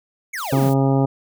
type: exponential sweep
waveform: square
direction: down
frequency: 2332 to 129.3 Hz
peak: -26 dBFS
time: 0.33-0.7 s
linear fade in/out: 10 ms
type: noise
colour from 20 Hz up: blue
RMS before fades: -36 dBFS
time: 0.37-0.74 s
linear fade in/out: 10 ms
type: harmonic tone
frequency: 135.8 Hz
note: C#3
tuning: 35 cents flat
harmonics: 1 / 2 / 3 / 4 / 5 / 6 / 7 / 9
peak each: -17 / -19 / -24 / -26 / -28 / -27 / -33 / -36 dBFS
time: 0.52-1.06 s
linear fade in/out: 10 ms
effects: none